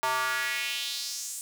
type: tone with high-pass filter sweep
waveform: square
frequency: 129.1 Hz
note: C3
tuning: 23 cents flat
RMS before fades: -31 dBFS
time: 0.03-1.41 s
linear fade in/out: 0 ms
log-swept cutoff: 890 to 8500 Hz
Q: 2.7
effects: none